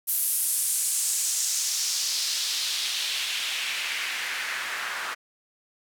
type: noise with band-pass filter sweep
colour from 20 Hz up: white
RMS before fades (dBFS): -28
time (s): 0.07-5.15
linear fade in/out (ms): 20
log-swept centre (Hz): 12000 to 1400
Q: 1.9
effects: none